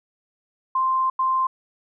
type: tone bursts at uneven times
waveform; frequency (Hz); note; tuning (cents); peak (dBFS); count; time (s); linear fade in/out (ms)
sine; 1046; C6; -1; -18; 2; 0.75-1.1 / 1.19-1.47; 5
effects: none